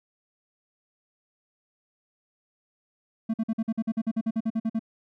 triangle tone bursts, 223.6 Hz, A3, 28 cents sharp, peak -21 dBFS, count 16, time 3.29-4.794 s, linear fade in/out 10 ms, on 49 ms, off 48 ms, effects none

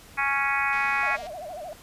harmonic tone, 277.2 Hz, C#4, in tune, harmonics 3 / 4 / 5 / 6 / 7 / 8 / 9, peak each -30 / -30 / -30 / -30 / -30 / -30 / -30 dBFS, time 0.17-1.17 s, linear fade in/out 20 ms
click train, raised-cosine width 0.2 ms, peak -28 dBFS, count 127, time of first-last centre 0.73-1.268 s, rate 234 Hz
sine tone with vibrato, 662 Hz, E5, 7 cents sharp, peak -34 dBFS, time 1.03-1.73 s, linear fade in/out 0 ms, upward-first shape sine, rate 13 Hz, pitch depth 200 cents each way
effects pink hiss -49 dBFS RMS until 1.82 s + resampled to 32000 Hz

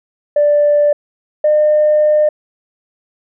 sine tone pair in turn, 587.3 / 604.9 Hz, D5 / D#5, 0 / -49 cents, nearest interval minor second, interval 51 cents, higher second, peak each -7 dBFS, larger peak neither, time 0.36-0.93 / 1.44-2.29 s, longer second, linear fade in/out 5 ms, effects tanh soft clip ceiling -4 dBFS

